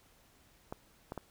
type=clicks; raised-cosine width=1 ms; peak=-25 dBFS; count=3; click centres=0.725 / 1.121 / 1.177 s; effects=pink hiss -65 dBFS RMS until 1.3 s